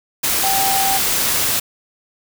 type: tone in noise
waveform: sine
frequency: 779 Hz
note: G5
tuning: 11 cents flat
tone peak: -18 dBFS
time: 0.43-0.98 s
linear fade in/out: 10 ms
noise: white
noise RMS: -18 dBFS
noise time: 0.23-1.6 s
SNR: -3 dB
effects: none